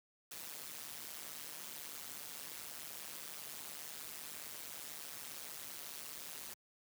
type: noise with amplitude modulation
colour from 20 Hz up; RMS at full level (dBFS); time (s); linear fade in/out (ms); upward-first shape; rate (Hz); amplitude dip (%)
white; -44; 0.31-6.54; 5; sine; 150; 90
effects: high-pass 100 Hz 12 dB/octave